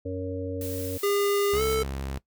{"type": "harmonic tone", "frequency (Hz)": 92.9, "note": "F#2", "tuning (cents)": 7, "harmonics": [1, 3, 5, 6], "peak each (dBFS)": [-34, -34, -33, -37], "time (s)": [0.05, 0.98], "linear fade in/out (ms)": 10}
{"type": "noise", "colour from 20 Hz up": "blue", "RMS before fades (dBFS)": -39, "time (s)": [0.61, 1.75], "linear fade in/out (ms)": 2}
{"type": "tone with pitch glide", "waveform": "square", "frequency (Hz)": [404.2, 440.8], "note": ["G#4", "A4"], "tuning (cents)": [-47, 3], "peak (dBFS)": -23, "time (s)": [1.03, 1.83], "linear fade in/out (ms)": 5, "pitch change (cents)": 150, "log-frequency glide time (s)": [1.54, 1.62]}
{"type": "tone", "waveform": "sawtooth", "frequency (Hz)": 67.6, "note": "C#2", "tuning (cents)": -43, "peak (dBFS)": -27, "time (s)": [1.53, 2.18], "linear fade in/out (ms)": 0}
{"effects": ["noise-tail reverb RT60 0.1 s tail -19 dB re dry"]}